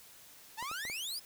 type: exponential sweep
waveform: sawtooth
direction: up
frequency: 844 to 5200 Hz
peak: -34 dBFS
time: 0.57-1.2 s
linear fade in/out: 20 ms
type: clicks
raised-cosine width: 1 ms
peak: -33 dBFS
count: 4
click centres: 0.626 / 0.714 / 0.852 / 0.899 s
effects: white hiss -56 dBFS RMS until 1.25 s